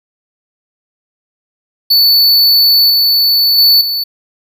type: tone with level steps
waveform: square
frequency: 4474 Hz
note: C#8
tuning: 15 cents sharp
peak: -6 / -8 / -5 / -14 dBFS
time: 1.9-4.04 s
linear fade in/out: 10 ms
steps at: 2.9 / 3.58 / 3.81 s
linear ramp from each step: 2 ms
effects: none